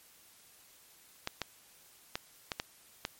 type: clicks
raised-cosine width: 0.2 ms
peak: -16 dBFS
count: 6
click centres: 1.274 / 1.417 / 2.155 / 2.518 / 2.599 / 3.051 s
effects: white hiss -60 dBFS RMS until 3.19 s + MP3 64 kbps